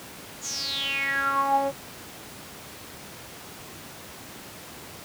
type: tone with band-pass filter sweep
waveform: sawtooth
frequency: 275.9 Hz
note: C#4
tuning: 8 cents flat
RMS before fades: -26 dBFS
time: 0.41-1.72 s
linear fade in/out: 50 ms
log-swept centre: 7100 to 590 Hz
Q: 9.6
effects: pink hiss -42 dBFS RMS until 5.04 s + high-pass 100 Hz 12 dB/octave